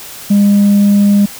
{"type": "tone", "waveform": "sine", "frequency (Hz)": 202.8, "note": "G#3", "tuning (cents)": -41, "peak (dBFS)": -3, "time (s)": [0.3, 1.26], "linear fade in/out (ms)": 10, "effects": ["tanh soft clip ceiling -4 dBFS", "white hiss -30 dBFS RMS until 1.39 s"]}